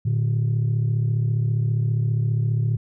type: tone pair together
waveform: sine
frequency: 114.42 / 149.3 Hz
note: A#2 / D3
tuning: -32 / +29 cents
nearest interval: perfect fourth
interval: 461 cents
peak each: -18 / -23 dBFS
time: 0.05-2.77 s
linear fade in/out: 10 ms
effects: tanh soft clip ceiling -15 dBFS